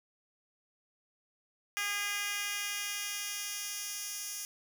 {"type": "tone with high-pass filter sweep", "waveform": "10% pulse", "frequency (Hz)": 408, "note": "G#4", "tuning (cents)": -31, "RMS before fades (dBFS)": -37, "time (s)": [1.77, 4.45], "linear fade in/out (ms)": 0, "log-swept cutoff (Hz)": [1900, 5800], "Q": 0.94, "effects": []}